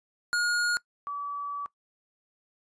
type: tone pair in turn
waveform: square / sine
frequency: 1434 / 1147.4 Hz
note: F6 / D6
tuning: +45 / -41 cents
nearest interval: major third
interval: 386 cents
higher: first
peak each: -24 / -31 dBFS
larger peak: first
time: 0.33-0.77 / 1.07-1.66 s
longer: second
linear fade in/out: 0 ms
effects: noise-tail reverb RT60 0.1 s tail -21 dB re dry + resampled to 22050 Hz